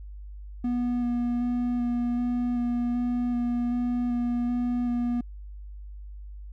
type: tone with vibrato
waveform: triangle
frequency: 242.3 Hz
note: B3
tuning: 33 cents flat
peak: -22 dBFS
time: 0.64-5.21 s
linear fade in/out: 5 ms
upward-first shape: square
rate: 1.3 Hz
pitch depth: 11 cents each way
effects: added 50 Hz sine -38 dBFS peak until 6.52 s